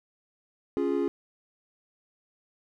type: chord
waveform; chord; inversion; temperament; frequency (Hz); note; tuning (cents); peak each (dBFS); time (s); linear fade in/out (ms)
triangle; Db major; none; equal; 277.2 / 349.2 / 415.3; Db4 / F4 / Ab4; 0 / 0 / 0; -27; 0.77-1.08; 0
effects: none